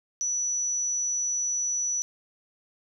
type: tone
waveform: sine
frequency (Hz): 5920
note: F#8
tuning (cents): 0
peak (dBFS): -25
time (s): 0.21-2.02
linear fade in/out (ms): 0
effects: none